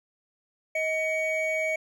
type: tone pair together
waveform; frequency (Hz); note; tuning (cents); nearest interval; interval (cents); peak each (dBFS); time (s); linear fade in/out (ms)
triangle; 632 / 2252; D#5 / C#7; +27 / +27; octave + minor seventh; 2200; -26; 0.75-1.76; 5
effects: none